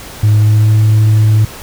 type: tone with pitch glide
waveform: sine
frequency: 106 to 107.98 Hz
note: G#2 to A2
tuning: +36 to -32 cents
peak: -3 dBFS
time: 0.23-1.45 s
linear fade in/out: 5 ms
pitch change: +32 cents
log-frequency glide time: 0.35-0.73 s
effects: tanh soft clip ceiling -4 dBFS + pink hiss -30 dBFS RMS until 1.62 s